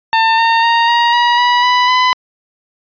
sawtooth tone with pitch steps, 899 / 913.7 / 928.6 / 943.7 / 959.1 / 974.7 / 990.6 / 1006.8 Hz, A5 / A#5 / A#5 / A#5 / A#5 / B5 / B5 / B5, +37 / -35 / -7 / +21 / +49 / -23 / +5 / +33 cents, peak -5 dBFS, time 0.13-2.13 s, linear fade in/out 0 ms, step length 250 ms, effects resampled to 11025 Hz

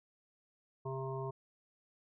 harmonic tone, 133.2 Hz, C3, 31 cents sharp, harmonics 1 / 3 / 5 / 7 / 8, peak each -40 / -41 / -47 / -47 / -48 dBFS, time 0.85-1.31 s, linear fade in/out 10 ms, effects none

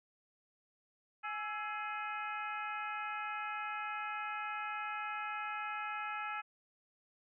harmonic tone with a mistuned harmonic, 420 Hz, G#4, 19 cents sharp, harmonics 2 / 3 / 4 / 5 / 6 / 7, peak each -43 / -41 / -46 / -49 / -45 / -57 dBFS, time 1.23-6.42 s, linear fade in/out 20 ms, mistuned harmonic 3, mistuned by +85 cents, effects none

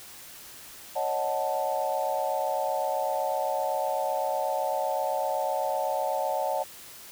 sine chord, D# half-diminished seventh, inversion third, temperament equal, 554.4 / 622.3 / 740 / 880 Hz, C#5 / D#5 / F#5 / A5, 0 / 0 / 0 / 0 cents, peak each -31 dBFS, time 0.95-6.64 s, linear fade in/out 20 ms, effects white hiss -46 dBFS RMS until 7.11 s

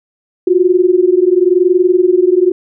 sine tone pair together, 351.8 / 372.7 Hz, F4 / F#4, +13 / +13 cents, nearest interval minor second, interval 100 cents, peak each -10 dBFS, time 0.47-2.52 s, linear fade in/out 5 ms, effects none

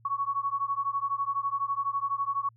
sine beating tone pair, 1108.7 / 1120.7 Hz, C#6 / C#6, 0 / +19 cents, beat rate 12 Hz, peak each -30 dBFS, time 0.05-2.49 s, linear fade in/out 5 ms, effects added 114 Hz sine -57 dBFS peak until 2.56 s

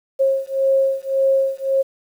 sine beating tone pair, 538 / 539.8 Hz, C5 / C#5, +48 / -46 cents, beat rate 1.8 Hz, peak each -18 dBFS, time 0.19-1.83 s, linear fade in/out 20 ms, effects 8-bit

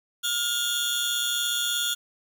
sawtooth tone cluster, 1417 / 3295 / 3412 / 3555 Hz, F6 / G#7 / G#7 / A7, +25 / -14 / +46 / +17 cents, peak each -27 dBFS, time 0.23-1.95 s, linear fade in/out 20 ms, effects 9-bit

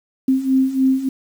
sine beating tone pair, 261.6 / 265 Hz, C4 / C4, 0 / +22 cents, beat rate 3.4 Hz, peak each -19 / -15 dBFS, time 0.28-1.09 s, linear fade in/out 5 ms, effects 7-bit

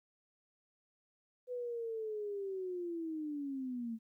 sine linear sweep, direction down, 501 to 221.2 Hz, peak -37 dBFS, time 1.47-3.99 s, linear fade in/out 50 ms, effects 13-bit

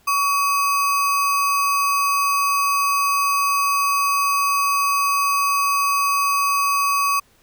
sine tone with sample-and-hold, 1131 Hz, C#6, 34 cents sharp, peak -16 dBFS, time 0.07-7.2 s, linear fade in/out 10 ms, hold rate 3675 Hz, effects pink hiss -57 dBFS RMS until 7.42 s

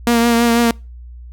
sawtooth tone with vibrato, 234.5 Hz, A#3, 11 cents sharp, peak -7 dBFS, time 0.07-0.71 s, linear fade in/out 2 ms, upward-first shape triangle, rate 6.1 Hz, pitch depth 31 cents each way, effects noise-tail reverb RT60 0.3 s tail -26 dB re dry + added 60 Hz sine -32 dBFS peak until 1.32 s

